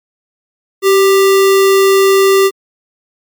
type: tone with sample-and-hold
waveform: sine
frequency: 388 Hz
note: G4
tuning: 18 cents flat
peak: -5 dBFS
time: 0.82-2.51 s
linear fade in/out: 50 ms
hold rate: 1575 Hz
effects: MP3 96 kbps